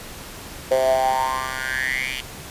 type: tone with high-pass filter sweep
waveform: 10% pulse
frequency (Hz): 130.81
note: C3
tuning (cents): 0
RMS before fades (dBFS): -22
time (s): 0.71-2.21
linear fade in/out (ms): 5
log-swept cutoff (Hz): 530 to 2700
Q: 8.5
effects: pink hiss -37 dBFS RMS until 2.5 s + resampled to 32000 Hz